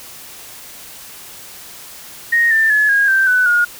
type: tone with pitch steps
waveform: sine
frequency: 1864.7 / 1784.6 / 1708 / 1634.6 / 1564.4 / 1497.2 / 1432.9 Hz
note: A#6 / A6 / G#6 / G#6 / G6 / F#6 / F6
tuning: 0 / +24 / +48 / -28 / -4 / +20 / +44 cents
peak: -10 dBFS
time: 2.32-3.65 s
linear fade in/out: 10 ms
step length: 190 ms
effects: white hiss -36 dBFS RMS until 3.79 s